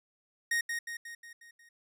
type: tone with echo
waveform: 45% pulse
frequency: 1864.7 Hz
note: A#6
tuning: in tune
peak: -27 dBFS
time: 0.51-0.61 s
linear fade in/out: 5 ms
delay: 180 ms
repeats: 6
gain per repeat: -5 dB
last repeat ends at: 1.69 s
effects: resampled to 32000 Hz